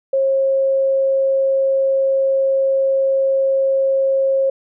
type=tone; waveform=sine; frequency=539 Hz; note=C#5; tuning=49 cents flat; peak=-13 dBFS; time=0.13-4.5 s; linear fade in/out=5 ms; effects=none